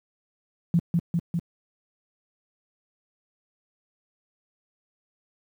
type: tone with echo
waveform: sine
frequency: 170 Hz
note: F3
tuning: 46 cents flat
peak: -16 dBFS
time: 0.74-0.79 s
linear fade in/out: 0 ms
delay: 200 ms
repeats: 3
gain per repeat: -2 dB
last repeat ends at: 1.39 s
effects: high-pass 100 Hz 12 dB/octave + 9-bit